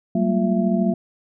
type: tone cluster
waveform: sine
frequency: 189.2 / 202.8 / 229.5 / 352.7 / 669 Hz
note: F#3 / G#3 / A#3 / F4 / E5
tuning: +39 / -41 / -27 / +17 / +25 cents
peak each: -20 / -27 / -21 / -27 / -26 dBFS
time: 0.15-0.94 s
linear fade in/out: 5 ms
effects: none